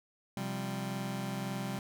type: chord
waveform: sawtooth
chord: C suspended fourth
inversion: none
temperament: just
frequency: 130.81 / 174.42 / 196.22 Hz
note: C3 / F3 / G3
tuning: 0 / -2 / +2 cents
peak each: -35 / -38 / -33 dBFS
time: 0.37-1.79 s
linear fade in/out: 2 ms
effects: none